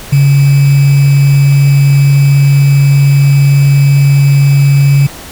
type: tone with sample-and-hold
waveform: sine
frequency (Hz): 140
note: C#3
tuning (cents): +18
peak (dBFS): -3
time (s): 0.12-5.07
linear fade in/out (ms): 10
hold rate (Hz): 2450
effects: pink hiss -28 dBFS RMS until 5.31 s